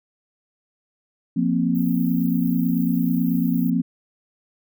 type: chord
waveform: sine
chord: F suspended fourth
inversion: none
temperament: just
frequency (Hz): 174.61 / 232.8 / 261.9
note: F3 / Bb3 / C4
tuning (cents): 0 / -2 / +2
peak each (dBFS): -22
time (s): 1.36-3.82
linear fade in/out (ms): 10
type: band-stop noise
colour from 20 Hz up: white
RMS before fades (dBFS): -39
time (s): 1.75-3.7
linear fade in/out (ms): 0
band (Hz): 460 to 13000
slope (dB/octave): 96
effects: none